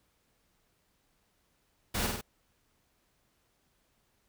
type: noise with echo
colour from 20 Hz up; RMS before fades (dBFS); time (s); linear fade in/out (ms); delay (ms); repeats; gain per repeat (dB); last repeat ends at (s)
pink; -32; 1.94-2.07; 10; 48; 3; -3; 2.214
effects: pink hiss -73 dBFS RMS until 4.28 s